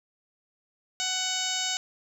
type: harmonic tone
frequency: 745 Hz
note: F#5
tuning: 12 cents sharp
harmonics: 1 / 2 / 3 / 4 / 5 / 6 / 7 / 8 / 9 / 10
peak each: -38 / -38 / -38 / -33 / -34 / -38 / -37 / -37 / -36 / -36 dBFS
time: 1-1.77 s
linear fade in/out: 0 ms
effects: 9-bit